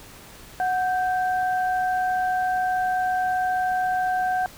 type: tone pair together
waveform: sine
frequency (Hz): 738 / 1563.8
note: F#5 / G6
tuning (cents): -5 / -5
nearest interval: octave + minor second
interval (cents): 1300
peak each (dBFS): -21 / -29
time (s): 0.6-4.46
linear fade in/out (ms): 0
effects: pink hiss -45 dBFS RMS until 4.57 s